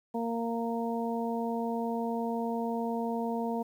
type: harmonic tone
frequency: 231.4 Hz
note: A#3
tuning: 13 cents flat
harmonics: 1 / 2 / 3 / 4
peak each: -32 / -35 / -37 / -38 dBFS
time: 0.14-3.63 s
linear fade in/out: 10 ms
effects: 10-bit